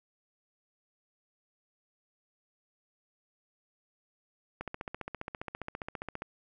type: click train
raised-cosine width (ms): 0.5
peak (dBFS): -22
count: 25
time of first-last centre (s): 4.61-6.221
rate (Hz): 14.9
effects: none